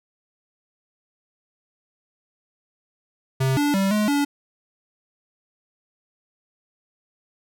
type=tone with pitch steps; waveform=square; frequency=132.6 / 290.6 / 194.5 / 211.2 / 286.1 Hz; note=C3 / D4 / G3 / G#3 / D4; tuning=+23 / -18 / -13 / +29 / -45 cents; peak=-19 dBFS; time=3.4-4.25 s; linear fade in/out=10 ms; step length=170 ms; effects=none